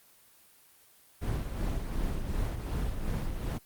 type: noise with tremolo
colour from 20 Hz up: brown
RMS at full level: -30 dBFS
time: 1.21-3.59 s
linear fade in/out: 20 ms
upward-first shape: sine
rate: 2.7 Hz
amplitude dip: 45%
effects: white hiss -60 dBFS RMS until 3.65 s + Opus 24 kbps